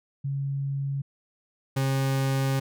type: tone pair in turn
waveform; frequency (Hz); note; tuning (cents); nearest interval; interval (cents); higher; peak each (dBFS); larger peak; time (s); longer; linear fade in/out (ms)
sine / 40% pulse; 138.59 / 134.88; C#3 / C#3; 0 / -47; unison; 47; first; -26 / -22; second; 0.24-1.02 / 1.76-2.6; second; 10
effects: none